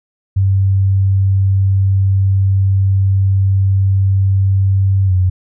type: tone with pitch glide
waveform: sine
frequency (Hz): 96.9 to 92.04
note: G2 to F#2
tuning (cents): -20 to -9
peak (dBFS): -9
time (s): 0.36-5.3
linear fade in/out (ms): 10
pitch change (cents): -89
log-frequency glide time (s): 5.06-5.12
effects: none